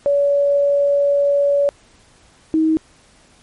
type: tone pair in turn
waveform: sine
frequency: 568 / 317.2 Hz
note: C#5 / D#4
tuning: +42 / +33 cents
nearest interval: minor seventh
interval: 1009 cents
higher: first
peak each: -12 dBFS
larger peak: neither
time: 0.06-1.69 / 2.54-2.77 s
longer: first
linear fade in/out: 0 ms
effects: pink hiss -51 dBFS RMS until 3.42 s + MP3 48 kbps